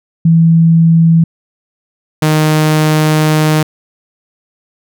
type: tone pair in turn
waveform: sine / sawtooth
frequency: 164.81 / 154.67 Hz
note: E3 / D#3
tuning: 0 / -10 cents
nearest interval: minor second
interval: 110 cents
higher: first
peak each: -4 dBFS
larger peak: neither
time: 0.25-1.24 / 2.22-3.63 s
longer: second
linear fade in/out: 5 ms
effects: none